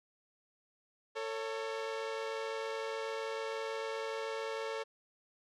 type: tone pair together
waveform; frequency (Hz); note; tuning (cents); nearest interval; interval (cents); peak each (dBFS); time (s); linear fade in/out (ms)
sawtooth; 447.7 / 554.4; A4 / C#5; +30 / 0; major third; 370; -34 / -37; 1.15-4.84; 20
effects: low-pass 5000 Hz 12 dB/octave